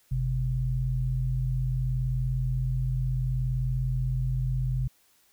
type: tone pair together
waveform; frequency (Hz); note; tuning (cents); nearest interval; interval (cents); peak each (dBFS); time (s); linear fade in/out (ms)
sine; 48.32 / 129; G1 / C3; -24 / -24; octave + perfect fourth; 1700; -29 / -26; 0.11-4.88; 10
effects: white hiss -64 dBFS RMS until 5.32 s